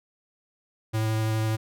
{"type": "tone with vibrato", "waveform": "square", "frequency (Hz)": 110, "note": "A2", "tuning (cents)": 0, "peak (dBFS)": -24, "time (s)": [0.93, 1.57], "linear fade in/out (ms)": 20, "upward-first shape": "sine", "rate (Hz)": 12, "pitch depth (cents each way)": 10, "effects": []}